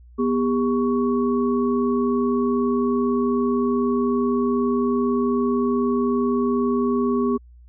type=tone cluster; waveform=sine; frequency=244.5 / 402 / 1116 Hz; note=B3 / G4 / C#6; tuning=-17 / +44 / +11 cents; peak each=-20 / -22 / -29 dBFS; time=0.18-7.38 s; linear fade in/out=20 ms; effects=added 60 Hz sine -44 dBFS peak until 7.68 s